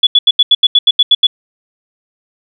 sine tone bursts, 3417 Hz, G#7, 49 cents sharp, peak -3 dBFS, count 11, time 0.03-1.269 s, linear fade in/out 5 ms, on 39 ms, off 81 ms, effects none

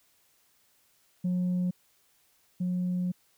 sine tone pair in turn, 180.1 / 180.1 Hz, F#3 / F#3, -46 / -46 cents, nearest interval unison, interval 0 cents, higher neither, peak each -23 / -25 dBFS, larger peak first, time 1.24-1.71 / 2.6-3.12 s, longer second, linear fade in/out 10 ms, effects tanh soft clip ceiling -24 dBFS + white hiss -67 dBFS RMS until 3.37 s

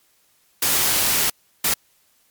white noise bursts at uneven times, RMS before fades -19 dBFS, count 2, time 0.62-1.3 / 1.64-1.74 s, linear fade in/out 5 ms, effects white hiss -61 dBFS RMS until 2.3 s + MP3 96 kbps

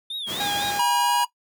triangle tone with vibrato, 3513 Hz, A7, 3 cents flat, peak -27 dBFS, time 0.1-0.71 s, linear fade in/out 5 ms, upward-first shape sine, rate 4 Hz, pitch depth 140 cents each way
pink noise, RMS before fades -31 dBFS, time 0.26-0.82 s, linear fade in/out 50 ms
sawtooth tone with pitch glide, 815 to 821.1 Hz, G#5 to G#5, -33 to -20 cents, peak -21 dBFS, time 0.4-1.24 s, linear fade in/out 5 ms, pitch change +13 cents, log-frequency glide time 1-1.12 s
square tone, 962 Hz, B5, 46 cents flat, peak -20 dBFS, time 0.79-1.25 s, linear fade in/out 5 ms
effects noise-tail reverb RT60 0.1 s tail -18 dB re dry + high-pass 150 Hz 12 dB/octave

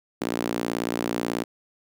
sawtooth tone with high-pass filter, 58.27 Hz, A#1, in tune, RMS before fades -28 dBFS, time 0.21-1.44 s, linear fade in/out 10 ms, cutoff 280 Hz, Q 1.8, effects none

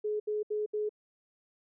sine tone bursts, 423 Hz, G#4, 32 cents sharp, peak -29 dBFS, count 4, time 0.04-0.893 s, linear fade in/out 10 ms, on 160 ms, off 71 ms, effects none

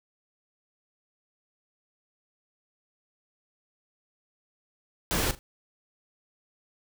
pink noise with echo, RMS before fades -27 dBFS, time 5.11-5.31 s, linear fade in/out 0 ms, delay 40 ms, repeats 2, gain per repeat -14 dB, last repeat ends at 5.39 s, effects none

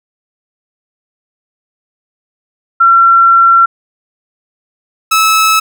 sine / sawtooth tone pair in turn, 1360 / 1300.6 Hz, F6 / E6, -46 / -24 cents, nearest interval minor second, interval 78 cents, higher first, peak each -3 dBFS, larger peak neither, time 2.8-3.66 / 5.11-5.6 s, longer first, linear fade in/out 10 ms, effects none

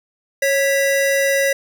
square tone pair together, 549.9 / 1968 Hz, C#5 / B6, -14 / -7 cents, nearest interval octave + minor seventh, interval 2207 cents, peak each -17 / -20 dBFS, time 0.42-1.53 s, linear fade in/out 5 ms, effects 9-bit

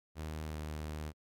sawtooth tone with pitch glide, 77.78 to 76.58 Hz, D#2 to D#2, 0 to -27 cents, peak -35 dBFS, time 0.15-1.13 s, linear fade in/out 50 ms, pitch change -27 cents, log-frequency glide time 0.45-0.58 s, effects Opus 48 kbps

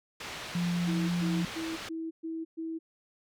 white low-pass noise, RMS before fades -41 dBFS, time 0.2-1.89 s, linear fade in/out 5 ms, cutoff 3600 Hz, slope 12 dB/octave
sine tone, 174.61 Hz, F3, in tune, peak -27 dBFS, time 0.55-1.45 s, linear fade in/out 2 ms
sine tone bursts, 325 Hz, E4, 24 cents flat, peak -33 dBFS, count 6, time 0.87-2.79 s, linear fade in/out 20 ms, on 220 ms, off 120 ms
effects none

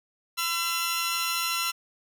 15% pulse tone cluster, 1015 / 1349 / 2877 / 3418 Hz, B5 / E6 / F#7 / G#7, +47 / +40 / -49 / +49 cents, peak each -28 / -21 / -28 / -29 dBFS, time 0.37-1.72 s, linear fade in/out 20 ms, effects none

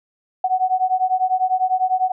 sine beating tone pair, 740 / 750 Hz, F#5 / F#5, 0 / +23 cents, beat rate 10 Hz, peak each -19 dBFS, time 0.44-2.12 s, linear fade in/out 5 ms, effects none

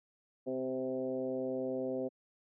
sine tone with frequency modulation, 390 Hz, G4, 9 cents flat, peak -32 dBFS, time 0.46-2.09 s, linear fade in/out 20 ms, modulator 130 Hz, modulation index 1.6, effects high-pass 200 Hz 12 dB/octave

